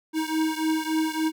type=beating tone pair; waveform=square; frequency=315 / 318.5 Hz; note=D#4 / D#4; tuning=+21 / +41 cents; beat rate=3.5 Hz; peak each=-26 / -28 dBFS; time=0.13-1.32 s; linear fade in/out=50 ms; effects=none